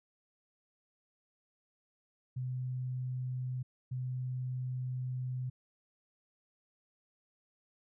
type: tone bursts at uneven times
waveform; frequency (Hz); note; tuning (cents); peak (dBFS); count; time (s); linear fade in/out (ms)
sine; 127.2; C3; -48; -34; 2; 2.36-3.63 / 3.91-5.5; 10
effects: none